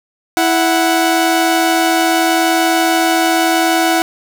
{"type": "tone pair together", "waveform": "sawtooth", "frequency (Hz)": [329.6, 740], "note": ["E4", "F#5"], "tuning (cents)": [0, 0], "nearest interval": "octave + major second", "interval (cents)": 1400, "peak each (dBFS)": -10, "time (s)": [0.37, 4.02], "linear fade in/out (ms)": 0, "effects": []}